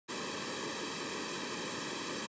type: noise with comb filter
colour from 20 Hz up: pink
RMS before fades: -38 dBFS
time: 0.08-2.27 s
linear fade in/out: 20 ms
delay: 1.4 ms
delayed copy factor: -0.75
effects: high-pass 200 Hz 12 dB/octave + resampled to 16000 Hz